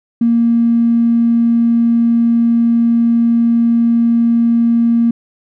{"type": "tone with tanh clipping", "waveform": "triangle", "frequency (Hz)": 233.1, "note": "A#3", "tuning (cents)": 0, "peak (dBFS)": -8, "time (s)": [0.21, 5.11], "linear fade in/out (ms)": 5, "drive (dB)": 2, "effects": []}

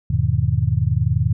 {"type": "chord", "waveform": "sine", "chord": "E major seventh", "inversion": "none", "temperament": "just", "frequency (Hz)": [82.41, 103.01, 123.61, 154.51], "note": ["E2", "G#2", "B2", "D#3"], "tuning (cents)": [0, -14, 2, -12], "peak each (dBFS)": [-22, -20, -20, -23], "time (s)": [0.1, 1.33], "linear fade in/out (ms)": 5, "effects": []}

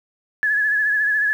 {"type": "tone with vibrato", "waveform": "sine", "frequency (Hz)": 1700, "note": "G#6", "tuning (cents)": 40, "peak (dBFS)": -16, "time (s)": [0.43, 1.33], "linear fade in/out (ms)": 0, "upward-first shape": "sine", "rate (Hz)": 14, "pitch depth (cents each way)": 45, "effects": ["8-bit"]}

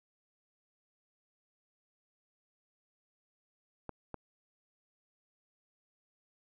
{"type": "clicks", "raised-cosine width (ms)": 1, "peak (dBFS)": -26, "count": 2, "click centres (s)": [3.893, 4.143], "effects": []}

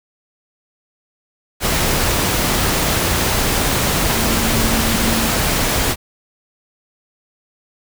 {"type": "tone in noise", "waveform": "sine", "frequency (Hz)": 226.5, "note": "A#3", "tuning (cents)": -50, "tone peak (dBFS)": -21, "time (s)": [4.12, 5.33], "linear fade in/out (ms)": 50, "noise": "pink", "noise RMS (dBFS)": -17, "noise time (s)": [1.6, 5.96], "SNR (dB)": -7, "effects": []}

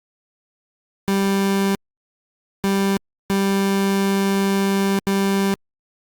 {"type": "tone bursts at uneven times", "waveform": "30% pulse", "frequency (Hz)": 196.3, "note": "G3", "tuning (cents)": 3, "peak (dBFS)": -14, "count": 4, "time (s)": [[1.08, 1.75], [2.64, 2.97], [3.3, 4.99], [5.07, 5.54]], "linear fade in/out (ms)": 0, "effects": ["Opus 48 kbps"]}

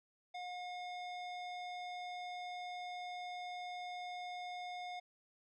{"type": "tone with low-pass filter", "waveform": "square", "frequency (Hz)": 719, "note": "F#5", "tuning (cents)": -50, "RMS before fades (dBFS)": -45, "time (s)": [0.34, 5], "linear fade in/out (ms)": 10, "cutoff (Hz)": 3900, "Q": 1.4, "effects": []}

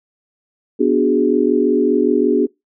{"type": "chord", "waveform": "sine", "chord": "G# half-diminished seventh", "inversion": "first", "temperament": "equal", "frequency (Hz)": [246.9, 293.7, 370, 415.3], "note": ["B3", "D4", "F#4", "G#4"], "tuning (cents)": [0, 0, 0, 0], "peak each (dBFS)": [-18, -17, -17, -17], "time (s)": [0.79, 2.47], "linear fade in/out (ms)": 20, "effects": ["noise-tail reverb RT60 0.2 s tail -25 dB re dry"]}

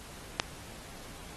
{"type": "click", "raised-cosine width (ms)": 0.2, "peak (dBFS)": -7, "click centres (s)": 0.399, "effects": ["pink hiss -48 dBFS RMS until 1.36 s", "AAC 32 kbps"]}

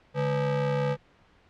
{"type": "ring-modulated tone", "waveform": "square", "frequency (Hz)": 177.4, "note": "F3", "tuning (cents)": 27, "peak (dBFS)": -22, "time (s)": [0.14, 0.97], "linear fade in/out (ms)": 50, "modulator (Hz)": 322, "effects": ["pink hiss -60 dBFS RMS until 1.49 s", "low-pass 3000 Hz 12 dB/octave"]}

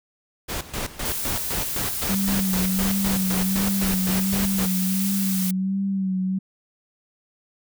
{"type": "noise with tremolo", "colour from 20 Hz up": "pink", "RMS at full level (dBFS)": -28, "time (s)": [0.48, 4.67], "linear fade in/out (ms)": 20, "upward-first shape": "square", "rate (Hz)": 3.9, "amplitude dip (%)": 80}
{"type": "noise", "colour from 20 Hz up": "blue", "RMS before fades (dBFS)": -28, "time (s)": [1.05, 5.51], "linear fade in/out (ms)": 5}
{"type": "tone with vibrato", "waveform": "sine", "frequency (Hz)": 191.3, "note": "G3", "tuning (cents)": -42, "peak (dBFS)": -21, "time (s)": [2.09, 6.39], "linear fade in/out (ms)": 10, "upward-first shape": "sine", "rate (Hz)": 1.4, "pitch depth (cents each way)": 45}
{"effects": []}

